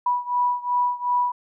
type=beating tone pair; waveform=sine; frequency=979 / 981.7 Hz; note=B5 / B5; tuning=-15 / -11 cents; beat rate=2.7 Hz; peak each=-22 / -24 dBFS; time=0.06-1.32 s; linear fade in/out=5 ms; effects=none